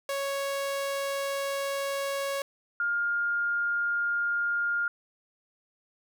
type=tone pair in turn; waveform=sawtooth / sine; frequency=554.4 / 1410.8 Hz; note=C#5 / F6; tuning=0 / +17 cents; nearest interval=octave + major third; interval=1617 cents; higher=second; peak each=-25 dBFS; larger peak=neither; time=0.09-2.42 / 2.8-4.88 s; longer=first; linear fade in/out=2 ms; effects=none